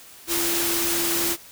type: tone in noise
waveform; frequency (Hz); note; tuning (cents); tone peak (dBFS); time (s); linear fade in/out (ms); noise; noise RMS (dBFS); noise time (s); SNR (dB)
sine; 340; F4; -46; -28; 0.27-1.37; 50; white; -24; 0.27-1.37; -7
effects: white hiss -46 dBFS RMS until 1.51 s